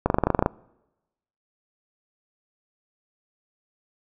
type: clicks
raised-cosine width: 1 ms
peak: -5 dBFS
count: 11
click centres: 0.06 / 0.101 / 0.144 / 0.185 / 0.237 / 0.27 / 0.303 / 0.348 / 0.392 / 0.425 / 0.461 s
effects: noise-tail reverb RT60 1.0 s tail -25 dB re dry